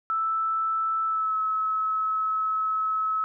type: tone with pitch glide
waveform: sine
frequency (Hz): 1318.5 to 1292.1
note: E6 to E6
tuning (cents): 0 to -35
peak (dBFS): -23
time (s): 0.1-3.24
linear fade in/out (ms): 0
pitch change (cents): -35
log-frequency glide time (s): 1.05-1.37
effects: none